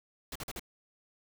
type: noise bursts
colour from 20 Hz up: pink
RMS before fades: -40 dBFS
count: 4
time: 0.32-0.595 s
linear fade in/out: 2 ms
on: 35 ms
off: 45 ms
effects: none